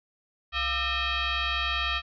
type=tone with frequency modulation; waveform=sine; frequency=696 Hz; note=F5; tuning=6 cents flat; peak=-25 dBFS; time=0.52-2.02 s; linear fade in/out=50 ms; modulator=631 Hz; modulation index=5.1; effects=none